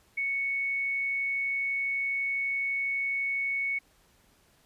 sine tone, 2217 Hz, C#7, in tune, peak -27 dBFS, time 0.17-3.79 s, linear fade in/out 10 ms, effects pink hiss -64 dBFS RMS until 4.65 s + resampled to 32000 Hz

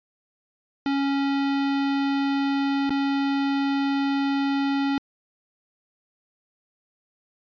square tone with dropouts, 277.2 Hz, C#4, in tune, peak -22 dBFS, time 0.86-4.98 s, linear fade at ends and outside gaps 1 ms, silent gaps 2.895-2.905 s, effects resampled to 11025 Hz

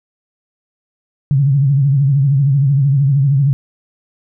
sine tone with vibrato, 138.59 Hz, C#3, in tune, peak -9 dBFS, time 1.31-3.53 s, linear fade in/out 0 ms, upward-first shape triangle, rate 13 Hz, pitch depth 120 cents each way, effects none

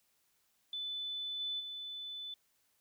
sine tone with level steps, 3500 Hz, A7, 10 cents flat, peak -37 / -35 / -41 dBFS, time 0.73-2.34 s, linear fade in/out 2 ms, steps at 1.39 / 1.59 s, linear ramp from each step 20 ms, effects white hiss -75 dBFS RMS until 2.8 s

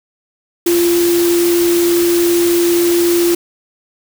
sine tone in noise, 345.3 Hz, F4, 20 cents flat, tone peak -10 dBFS, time 0.66-3.35 s, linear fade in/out 5 ms, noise white, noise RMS -21 dBFS, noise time 0.66-3.35 s, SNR +8 dB, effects none

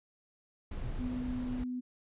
brown noise, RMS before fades -39 dBFS, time 0.71-1.64 s, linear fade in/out 5 ms
sine tone with exponential decay, 123.47 Hz, B2, in tune, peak -33 dBFS, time 0.84-1.05 s, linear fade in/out 5 ms, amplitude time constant 45 ms
sine tone, 250 Hz, B3, 21 cents sharp, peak -34 dBFS, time 0.99-1.81 s, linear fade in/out 20 ms
effects resampled to 8000 Hz

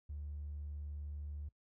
triangle tone, 73.42 Hz, D2, in tune, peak -38 dBFS, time 0.09-1.49 s, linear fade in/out 10 ms, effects noise-tail reverb RT60 0.1 s tail -23 dB re dry + tanh soft clip ceiling -38 dBFS

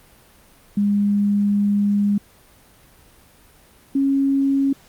sine tone pair in turn, 203.6 / 274.4 Hz, G#3 / C#4, -34 / -17 cents, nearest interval perfect fourth, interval 517 cents, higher second, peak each -15 dBFS, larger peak neither, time 0.77-2.18 / 3.95-4.73 s, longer first, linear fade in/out 5 ms, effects pink hiss -51 dBFS RMS until 4.88 s + Opus 32 kbps

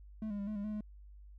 triangle tone with pitch steps, 217.3 / 204.2 / 200.1 / 213.5 / 202.3 / 213 / 211.3 Hz, A3 / G#3 / G3 / G#3 / G#3 / G#3 / G#3, -21 / -29 / +36 / +48 / -45 / +44 / +30 cents, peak -34 dBFS, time 0.22-0.808 s, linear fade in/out 2 ms, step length 84 ms, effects added 50 Hz sine -51 dBFS peak until 1.38 s

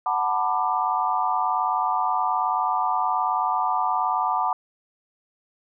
sine chord, B minor seventh, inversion second, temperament just, 740.8 / 889 / 987.8 / 1185.3 Hz, F#5 / A5 / B5 / D6, +2 / +18 / 0 / +16 cents, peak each -26 dBFS, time 0.06-4.53 s, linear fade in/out 2 ms, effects none

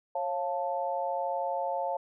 sine chord, Db augmented, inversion none, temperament equal with one note detuned, 545.8 / 698.5 / 880 Hz, Db5 / F5 / A5, -27 / 0 / 0 cents, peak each -33 dBFS, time 0.15-1.97 s, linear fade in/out 5 ms, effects none

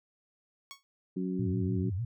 10% pulse tone with exponential decay, 1108.7 Hz, C#6, in tune, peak -31 dBFS, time 0.71-0.83 s, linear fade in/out 0 ms, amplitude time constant 25 ms
harmonic tone, 92.5 Hz, F#2, in tune, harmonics 2 / 3 / 4, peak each -32 / -36 / -38 dBFS, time 1.16-1.9 s, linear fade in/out 10 ms
sine tone with vibrato, 103.83 Hz, G#2, in tune, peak -30 dBFS, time 1.39-2.05 s, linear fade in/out 5 ms, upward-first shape sine, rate 6.7 Hz, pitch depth 260 cents each way
effects none

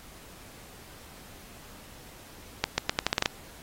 accelerating click train, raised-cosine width 0.2 ms, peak -5 dBFS, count 9, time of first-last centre 2.64-3.259 s, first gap 140 ms, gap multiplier 0.82, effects pink hiss -50 dBFS RMS until 3.62 s + AAC 48 kbps

